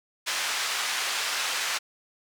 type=band-pass noise; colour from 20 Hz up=pink; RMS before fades=-29 dBFS; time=0.26-1.79 s; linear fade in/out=20 ms; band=1300 to 7400 Hz; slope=12 dB/octave; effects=none